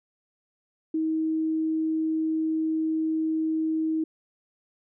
sine tone, 317.6 Hz, D#4, 36 cents sharp, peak -23 dBFS, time 0.94-4.04 s, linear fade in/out 5 ms, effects none

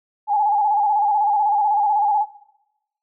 sine tone with vibrato, 830.6 Hz, G#5, in tune, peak -15 dBFS, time 0.27-2.26 s, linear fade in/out 50 ms, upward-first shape square, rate 16 Hz, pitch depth 48 cents each way, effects noise-tail reverb RT60 0.9 s tail -20 dB re dry

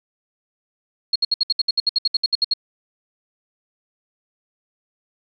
sine tone bursts, 4300 Hz, C8, 47 cents sharp, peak -14 dBFS, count 16, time 1.13-2.537 s, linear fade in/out 5 ms, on 27 ms, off 65 ms, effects none

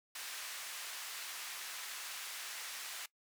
pink band-pass noise, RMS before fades -45 dBFS, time 0.15-3.06 s, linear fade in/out 5 ms, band 1500 to 15000 Hz, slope 12 dB/octave, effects noise-tail reverb RT60 0.1 s tail -20 dB re dry

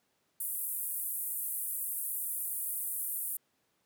white band-pass noise, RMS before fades -36 dBFS, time 0.4-3.37 s, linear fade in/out 5 ms, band 9200 to 16000 Hz, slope 48 dB/octave, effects pink hiss -75 dBFS RMS until 3.85 s + high-pass 150 Hz 12 dB/octave

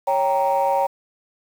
sine chord, G diminished, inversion second, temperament equal, 554.4 / 784 / 932.3 Hz, Db5 / G5 / Bb5, 0 / 0 / 0 cents, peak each -20 dBFS, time 0.07-0.87 s, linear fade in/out 10 ms, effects tanh soft clip ceiling -11 dBFS + 7-bit

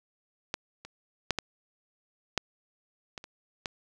clicks, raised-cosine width 0.2 ms, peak -13 / -26 / -8 / -12 / -8 / -21 / -27 / -15 dBFS, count 8, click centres 0.541 / 0.85 / 1.307 / 1.387 / 2.377 / 3.178 / 3.241 / 3.658 s, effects none

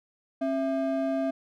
triangle ring-modulated tone, 466.2 Hz, A#4, in tune, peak -20 dBFS, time 0.41-1.31 s, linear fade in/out 10 ms, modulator 196 Hz, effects none

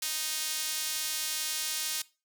sawtooth tone with high-pass filter, 311.1 Hz, D#4, in tune, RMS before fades -33 dBFS, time 0.02-2.02 s, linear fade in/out 5 ms, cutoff 4200 Hz, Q 0.69, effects noise-tail reverb RT60 0.3 s tail -20 dB re dry

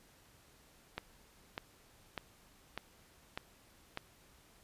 click train, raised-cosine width 0.3 ms, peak -22 dBFS, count 6, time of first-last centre 0.98-3.974 s, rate 1.67 Hz, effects pink hiss -64 dBFS RMS until 4.63 s + resampled to 32000 Hz

